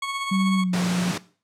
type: tone with tremolo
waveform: 20% pulse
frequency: 1104 Hz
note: C#6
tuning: 7 cents flat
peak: -20 dBFS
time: 0.02-0.64 s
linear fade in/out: 5 ms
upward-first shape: sine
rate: 16 Hz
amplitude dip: 40%
type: tone with pitch glide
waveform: sine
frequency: 191 to 179.24 Hz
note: G3 to F3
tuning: -45 to +45 cents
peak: -19 dBFS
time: 0.31-1.12 s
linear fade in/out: 10 ms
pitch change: -110 cents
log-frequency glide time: 0.55-0.75 s
type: high-pass noise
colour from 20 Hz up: pink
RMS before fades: -29 dBFS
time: 0.73-1.18 s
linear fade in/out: 5 ms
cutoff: 120 Hz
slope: 24 dB/octave
effects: noise-tail reverb RT60 0.4 s tail -18 dB re dry + low-pass 8000 Hz 12 dB/octave